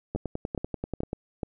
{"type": "two click trains", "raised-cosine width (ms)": 2, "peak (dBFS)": [-17, -17], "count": [4, 11], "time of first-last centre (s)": [[0.15, 1.432], [0.16, 1.131]], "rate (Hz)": [2.34, 10.3], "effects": []}